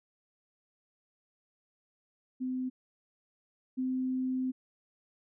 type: tone pair in turn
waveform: sine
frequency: 256.2 / 257.8 Hz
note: C4 / C4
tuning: -36 / -26 cents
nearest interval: unison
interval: 10 cents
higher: second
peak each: -31 / -29 dBFS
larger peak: second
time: 2.4-2.7 / 3.77-4.52 s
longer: second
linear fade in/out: 20 ms
effects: none